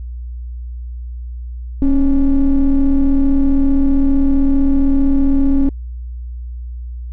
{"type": "ring-modulated tone", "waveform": "triangle", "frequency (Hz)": 145.7, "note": "D3", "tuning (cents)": -13, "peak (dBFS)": -3, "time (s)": [1.82, 5.69], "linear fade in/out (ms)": 2, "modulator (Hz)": 128, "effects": ["tanh soft clip ceiling -3 dBFS", "added 60 Hz sine -24 dBFS peak until 7.12 s"]}